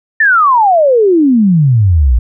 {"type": "exponential sweep", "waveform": "sine", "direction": "down", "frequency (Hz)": [1820, 55], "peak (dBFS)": -5, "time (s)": [0.2, 2.19], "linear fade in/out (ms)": 5, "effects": []}